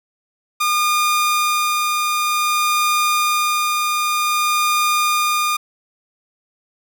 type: tone with tremolo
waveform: sawtooth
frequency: 1214 Hz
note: D#6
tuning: 43 cents flat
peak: -11 dBFS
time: 0.6-5.57 s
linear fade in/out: 10 ms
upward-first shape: sine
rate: 0.53 Hz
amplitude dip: 25%
effects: none